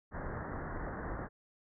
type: low-pass noise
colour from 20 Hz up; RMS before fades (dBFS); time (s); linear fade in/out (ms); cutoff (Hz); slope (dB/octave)
pink; -40; 0.11-1.29; 50; 1900; 96
effects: none